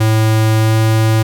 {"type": "tone with pitch glide", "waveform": "square", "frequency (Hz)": [110, 110.7], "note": ["A2", "A2"], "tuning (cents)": [0, 11], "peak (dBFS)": -10, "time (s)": [0, 1.23], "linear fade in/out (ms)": 10, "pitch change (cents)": 11, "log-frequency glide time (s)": [0.58, 0.76], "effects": []}